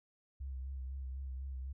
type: tone with vibrato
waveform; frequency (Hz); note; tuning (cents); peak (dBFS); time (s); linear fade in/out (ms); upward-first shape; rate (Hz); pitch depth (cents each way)
sine; 66.1; C2; +18; -39; 0.4-1.73; 10; sine; 4; 45
effects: none